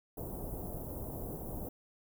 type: band-stop noise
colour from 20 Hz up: pink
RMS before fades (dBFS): -41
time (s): 0.17-1.69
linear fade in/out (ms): 5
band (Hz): 750 to 13000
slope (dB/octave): 24
effects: none